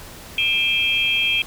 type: tone cluster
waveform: sine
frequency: 2384 / 2623 / 3220 Hz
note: D7 / E7 / G7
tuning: +25 / -9 / +46 cents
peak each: -22 / -22 / -20 dBFS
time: 0.38-1.42 s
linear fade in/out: 2 ms
effects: pink hiss -39 dBFS RMS until 1.46 s